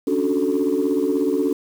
sine chord, D major seventh, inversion third, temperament equal, 277.2 / 293.7 / 370 / 440 Hz, C#4 / D4 / F#4 / A4, 0 / 0 / 0 / 0 cents, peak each -22 dBFS, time 0.07-1.53 s, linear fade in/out 5 ms, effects tanh soft clip ceiling -11 dBFS + 7-bit

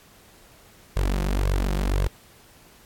sawtooth tone with flanger, 47.55 Hz, F#1, 48 cents sharp, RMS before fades -23 dBFS, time 0.96-2.08 s, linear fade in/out 10 ms, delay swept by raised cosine 1.8 to 5.7 ms, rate 1.9 Hz, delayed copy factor +0.9, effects pink hiss -53 dBFS RMS until 2.85 s + AAC 64 kbps

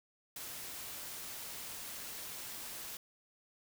white noise, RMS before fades -45 dBFS, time 0.36-2.97 s, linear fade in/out 2 ms, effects none

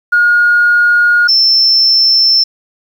sine tone pair in turn, 1433 / 5336 Hz, F6 / E8, +44 / +20 cents, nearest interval octave + major seventh, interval 2276 cents, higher second, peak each -5 dBFS, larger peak neither, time 0.12-1.28 / 1.28-2.44 s, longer neither, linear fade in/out 10 ms, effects tanh soft clip ceiling -1 dBFS + 7-bit

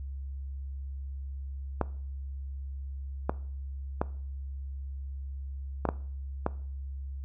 clicks, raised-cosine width 1 ms, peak -12 dBFS, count 6, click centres 1.813 / 3.295 / 4.015 / 5.853 / 5.889 / 6.464 s, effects noise-tail reverb RT60 0.5 s tail -19 dB re dry + added 68 Hz sine -35 dBFS peak until 7.24 s

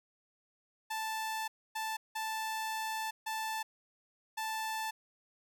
sawtooth tone bursts at uneven times, 880 Hz, A5, in tune, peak -31 dBFS, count 5, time 0.9-1.48 / 1.75-1.97 / 2.15-3.11 / 3.26-3.63 / 4.37-4.91 s, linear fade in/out 10 ms, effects none

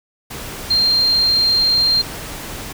sine tone in noise, 4186 Hz, C8, in tune, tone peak -12 dBFS, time 0.7-2.02 s, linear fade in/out 10 ms, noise pink, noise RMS -30 dBFS, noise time 0.3-2.73 s, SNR +15 dB, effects none

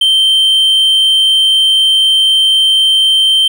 triangle tone, 3124 Hz, G7, 7 cents flat, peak -5 dBFS, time 0.01-3.48 s, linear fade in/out 5 ms, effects none

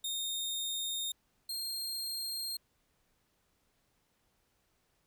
sawtooth tone pair in turn, 3678 / 4209 Hz, A#7 / C8, -24 / +9 cents, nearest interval major second, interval 233 cents, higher second, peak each -31 / -33 dBFS, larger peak first, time 0.04-1.12 / 1.49-2.57 s, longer neither, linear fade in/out 5 ms, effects pink hiss -75 dBFS RMS until 5.06 s

